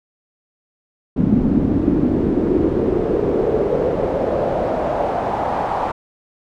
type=noise with band-pass filter sweep; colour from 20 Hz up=brown; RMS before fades=-18 dBFS; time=1.16-5.92 s; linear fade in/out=10 ms; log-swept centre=230 to 880 Hz; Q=3.3; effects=none